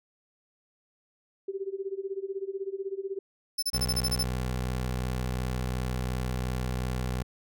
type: tone with tremolo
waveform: sine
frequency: 389.7 Hz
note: G4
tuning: 10 cents flat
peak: -28 dBFS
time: 1.48-3.19 s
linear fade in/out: 5 ms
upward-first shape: sine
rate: 16 Hz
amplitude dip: 90%
type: tone bursts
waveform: sawtooth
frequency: 5274 Hz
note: E8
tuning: in tune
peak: -23 dBFS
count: 9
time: 3.58-4.234 s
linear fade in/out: 10 ms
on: 46 ms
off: 30 ms
type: tone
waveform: 20% pulse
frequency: 62.8 Hz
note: B1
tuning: 30 cents sharp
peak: -24 dBFS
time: 3.73-7.23 s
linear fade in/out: 10 ms
effects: none